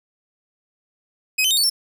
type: tone with pitch steps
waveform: sawtooth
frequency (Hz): 2528 / 3059 / 3701 / 4478 / 5419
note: D#7 / G7 / A#7 / C#8 / E8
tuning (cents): +27 / -43 / -13 / +17 / +47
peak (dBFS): -13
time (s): 1.38-1.7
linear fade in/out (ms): 10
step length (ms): 64
effects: none